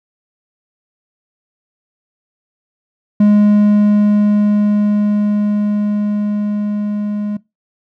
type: tone with level ramp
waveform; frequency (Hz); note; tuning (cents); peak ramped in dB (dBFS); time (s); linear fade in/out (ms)
triangle; 207.7; G#3; 0; -4 to -15; 3.2-7.37; 5
effects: noise-tail reverb RT60 0.2 s tail -20 dB re dry